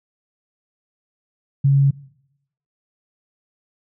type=tone; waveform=sine; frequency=138.59 Hz; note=C#3; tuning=in tune; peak=-11 dBFS; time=1.64-1.91 s; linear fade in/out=10 ms; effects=noise-tail reverb RT60 0.8 s tail -21 dB re dry